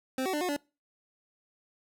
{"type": "tone with pitch steps", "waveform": "25% pulse", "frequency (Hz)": [261, 377.2, 297.7, 362, 288.7], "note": ["C4", "F#4", "D4", "F#4", "D4"], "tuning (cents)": [-4, 33, 24, -38, -30], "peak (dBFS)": -25, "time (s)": [0.18, 0.565], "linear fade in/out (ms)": 2, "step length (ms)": 77, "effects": ["noise-tail reverb RT60 0.3 s tail -24 dB re dry"]}